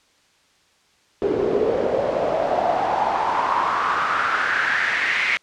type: noise with band-pass filter sweep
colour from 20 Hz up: pink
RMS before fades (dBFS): -21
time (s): 1.22-5.37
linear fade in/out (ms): 0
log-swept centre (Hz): 380 to 2200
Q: 5.1
effects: white hiss -59 dBFS RMS until 5.42 s + low-pass 6000 Hz 12 dB/octave